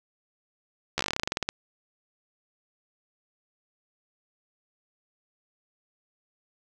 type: slowing click train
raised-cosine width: 0.2 ms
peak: -9 dBFS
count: 17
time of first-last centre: 0.98-1.489 s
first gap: 13 ms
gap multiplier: 1.11
effects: none